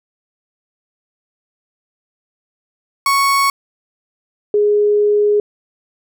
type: tone pair in turn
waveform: 35% pulse / sine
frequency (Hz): 1108.7 / 415.5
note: C#6 / G#4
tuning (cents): 0 / +1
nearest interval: octave + perfect fourth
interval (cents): 1699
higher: first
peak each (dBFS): -10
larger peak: neither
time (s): 3.06-3.5 / 4.54-5.4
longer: second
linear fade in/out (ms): 2
effects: none